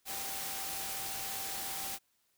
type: tone in noise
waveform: sine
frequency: 780 Hz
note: G5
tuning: 9 cents flat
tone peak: -47 dBFS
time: 0.05-1.99 s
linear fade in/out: 50 ms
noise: white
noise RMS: -39 dBFS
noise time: 0.05-1.99 s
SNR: -11 dB
effects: white hiss -75 dBFS RMS until 2.37 s